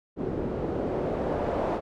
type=noise with low-pass filter sweep; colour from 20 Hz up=white; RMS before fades=-29 dBFS; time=0.16-1.81 s; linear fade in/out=50 ms; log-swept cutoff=350 to 660 Hz; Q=1.6; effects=none

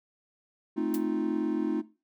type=chord; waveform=triangle; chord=F dominant seventh; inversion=first; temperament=equal; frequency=220 / 261.6 / 311.1 / 349.2 Hz; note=A3 / C4 / Eb4 / F4; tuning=0 / 0 / 0 / 0 cents; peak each=-32 / -32 / -28 / -31 dBFS; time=0.76-1.82 s; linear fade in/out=20 ms
type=noise with exponential decay; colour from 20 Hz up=blue; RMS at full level=-33 dBFS; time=0.94-1.02 s; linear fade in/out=2 ms; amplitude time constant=16 ms
effects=noise-tail reverb RT60 0.3 s tail -17 dB re dry

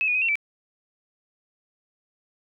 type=tone with pitch steps; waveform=sine; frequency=2581 / 2458 / 2521 / 2717 / 2319 Hz; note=E7 / D#7 / D#7 / F7 / D7; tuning=-37 / -22 / +22 / -48 / -22 cents; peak=-20 dBFS; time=0.01-0.355 s; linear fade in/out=0 ms; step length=69 ms; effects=none

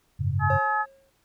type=chord; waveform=sine; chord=F# suspended second; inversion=none; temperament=equal; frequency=92.5 / 103.83 / 138.59 Hz; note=F#2 / G#2 / C#3; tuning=0 / 0 / 0 cents; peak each=-27 dBFS; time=0.19-0.59 s; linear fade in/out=20 ms
type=harmonic tone; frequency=426.1 Hz; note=G#4; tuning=44 cents sharp; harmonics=2 / 3 / 4; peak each=-25 / -27 / -28 dBFS; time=0.39-0.86 s; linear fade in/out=50 ms
type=tone with exponential decay; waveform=triangle; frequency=542 Hz; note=C#5; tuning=39 cents flat; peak=-22 dBFS; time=0.5-1.1 s; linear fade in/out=2 ms; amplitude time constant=130 ms
effects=pink hiss -67 dBFS RMS until 1.24 s

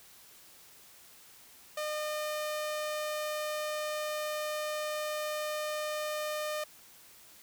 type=tone; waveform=sawtooth; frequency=607 Hz; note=D#5; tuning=43 cents flat; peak=-29 dBFS; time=1.77-6.64 s; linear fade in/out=5 ms; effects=white hiss -56 dBFS RMS until 7.42 s

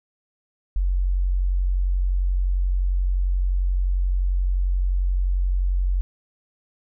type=tone; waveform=sine; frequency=45.72 Hz; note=F#1; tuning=20 cents flat; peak=-18 dBFS; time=0.76-6.01 s; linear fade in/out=0 ms; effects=none

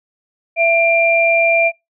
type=tone pair together; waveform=sine; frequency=668 / 2380 Hz; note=E5 / D7; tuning=+23 / +22 cents; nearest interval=octave + minor seventh; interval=2199 cents; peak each=-13 dBFS; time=0.56-1.72 s; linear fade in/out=50 ms; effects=noise-tail reverb RT60 0.2 s tail -25 dB re dry

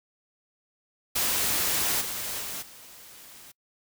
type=noise with level steps; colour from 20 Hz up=white; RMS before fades=-26 / -33 / -35 / -48 dBFS; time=1.15-3.52 s; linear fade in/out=10 ms; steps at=2 / 2.4 / 2.61 s; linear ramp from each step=20 ms; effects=noise-tail reverb RT60 0.1 s tail -26 dB re dry

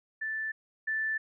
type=tone pair in turn; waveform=sine; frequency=1760 / 1760 Hz; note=A6 / A6; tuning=0 / 0 cents; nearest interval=unison; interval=0 cents; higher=neither; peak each=-31 / -28 dBFS; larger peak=second; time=0.21-0.52 / 0.87-1.18 s; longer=neither; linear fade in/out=10 ms; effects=none

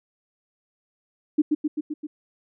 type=tone with echo; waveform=sine; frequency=301.9 Hz; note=D4; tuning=48 cents sharp; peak=-14 dBFS; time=1.38-1.42 s; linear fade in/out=10 ms; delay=130 ms; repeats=5; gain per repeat=-3 dB; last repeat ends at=2.07 s; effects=none

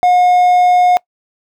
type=tone; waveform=triangle; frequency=720 Hz; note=F#5; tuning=47 cents flat; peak=-5 dBFS; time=0.03-0.97 s; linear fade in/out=0 ms; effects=noise-tail reverb RT60 0.1 s tail -24 dB re dry

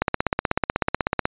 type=click train; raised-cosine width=0.5 ms; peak=-4 dBFS; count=21; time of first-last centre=0.02-1.255 s; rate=16.2 Hz; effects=resampled to 8000 Hz

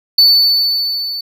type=tone with level ramp; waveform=triangle; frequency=4493 Hz; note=C#8; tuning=23 cents sharp; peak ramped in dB=-3 to -19 dBFS; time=0.18-1.21 s; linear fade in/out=5 ms; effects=none

